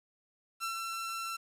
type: tone with ADSR envelope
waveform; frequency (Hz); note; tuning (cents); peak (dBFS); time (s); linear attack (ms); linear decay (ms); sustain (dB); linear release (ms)
sawtooth; 1347; E6; +37; -29; 0.6-1.37; 36; 100; -3; 13
effects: resampled to 32000 Hz + 10-bit